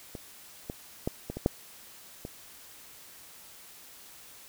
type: clicks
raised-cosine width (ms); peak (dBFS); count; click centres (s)
2; -25 / -21 / -15 / -21 / -22 / -9 / -24; 7; 0.152 / 0.699 / 1.075 / 1.3 / 1.37 / 1.461 / 2.251
effects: white hiss -51 dBFS RMS until 4.48 s